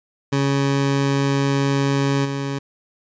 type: tone with level steps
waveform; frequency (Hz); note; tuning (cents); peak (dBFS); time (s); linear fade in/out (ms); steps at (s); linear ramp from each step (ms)
20% pulse; 138.8; C#3; +3; -12 / -18; 0.32-2.59; 10; 2.24; 20
effects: resampled to 16000 Hz